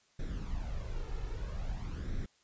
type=noise with flanger; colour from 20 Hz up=brown; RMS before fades=-37 dBFS; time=0.19-2.26 s; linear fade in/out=5 ms; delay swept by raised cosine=0.52 to 2.32 ms; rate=0.51 Hz; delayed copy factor=+0.6; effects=white hiss -69 dBFS RMS until 2.43 s + resampled to 16000 Hz